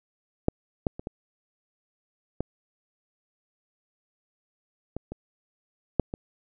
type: clicks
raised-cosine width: 2 ms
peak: -7 / -10 / -23 / -19 / -14 / -19 / -22 / -6 / -19 dBFS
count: 9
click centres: 0.484 / 0.868 / 0.995 / 1.071 / 2.406 / 4.966 / 5.12 / 5.997 / 6.139 s
effects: none